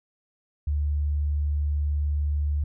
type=tone; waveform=sine; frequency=73.42 Hz; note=D2; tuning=in tune; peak=-22 dBFS; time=0.67-2.64 s; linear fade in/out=5 ms; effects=none